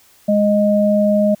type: tone pair together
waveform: sine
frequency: 207.7 / 620.1 Hz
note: G#3 / D#5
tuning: 0 / -6 cents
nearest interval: octave + perfect fifth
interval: 1894 cents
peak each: -14 dBFS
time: 0.28-1.35 s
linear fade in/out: 10 ms
effects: white hiss -51 dBFS RMS until 1.4 s